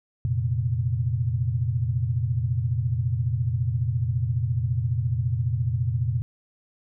sine chord, F suspended fourth, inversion none, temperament just, 87.31 / 116.41 / 130.96 Hz, F2 / Bb2 / C3, 0 / -2 / +2 cents, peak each -29 / -24 / -27 dBFS, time 0.25-6.22 s, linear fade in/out 0 ms, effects none

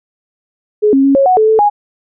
sine tone with pitch steps, 421.6 / 271.1 / 275.3 / 548 / 738 / 434.8 / 439.3 / 826 Hz, G#4 / C#4 / C#4 / C#5 / F#5 / A4 / A4 / G#5, +26 / -38 / -12 / -20 / -5 / -21 / -3 / -10 cents, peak -6 dBFS, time 0.82-1.7 s, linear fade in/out 20 ms, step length 110 ms, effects none

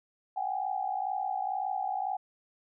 sine tone cluster, 720 / 765 / 827 Hz, F#5 / G5 / G#5, -47 / -42 / -8 cents, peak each -39 / -32 / -34 dBFS, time 0.36-2.17 s, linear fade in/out 10 ms, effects none

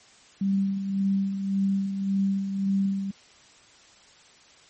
sine tone with tremolo, 195.6 Hz, G3, 4 cents flat, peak -20 dBFS, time 0.41-3.11 s, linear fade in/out 5 ms, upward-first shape sine, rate 1.8 Hz, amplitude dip 55%, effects white hiss -54 dBFS RMS until 4.69 s + MP3 32 kbps

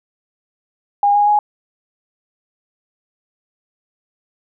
sine tone with pitch steps, 813 / 823.4 / 833.9 Hz, G#5 / G#5 / G#5, -37 / -15 / +7 cents, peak -10 dBFS, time 1.03-1.39 s, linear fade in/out 2 ms, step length 120 ms, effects none

